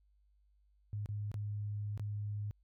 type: tone with dropouts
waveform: sine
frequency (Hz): 103.83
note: G#2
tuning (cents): 0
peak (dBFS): -36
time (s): 0.93-2.51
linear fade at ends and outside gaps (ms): 0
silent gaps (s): 1.059-1.089 / 1.316-1.342 / 1.976-1.996
effects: added 50 Hz sine -67 dBFS peak until 2.63 s